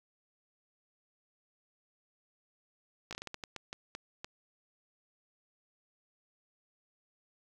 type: slowing click train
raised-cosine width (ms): 0.2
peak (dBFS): -23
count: 12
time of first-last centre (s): 3.11-4.245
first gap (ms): 17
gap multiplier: 1.33
effects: 9-bit